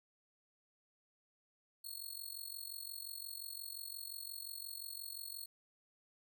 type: tone with amplitude modulation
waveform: 10% pulse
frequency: 4325 Hz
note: C#8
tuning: 43 cents flat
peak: -34 dBFS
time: 1.84-5.46 s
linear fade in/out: 10 ms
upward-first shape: sine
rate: 45.7 Hz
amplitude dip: 85%
effects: none